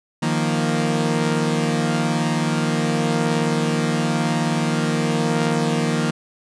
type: chord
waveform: sawtooth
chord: Eb suspended second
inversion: none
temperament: equal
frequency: 155.56 / 174.61 / 233.1 Hz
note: Eb3 / F3 / Bb3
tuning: 0 / 0 / 0 cents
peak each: -18 / -21 / -18 dBFS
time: 0.22-6.11 s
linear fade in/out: 10 ms
effects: resampled to 22050 Hz